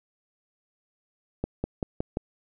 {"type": "accelerating click train", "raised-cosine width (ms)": 2, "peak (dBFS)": -14, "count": 5, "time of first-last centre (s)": [1.44, 2.171], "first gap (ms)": 200, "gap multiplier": 0.94, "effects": []}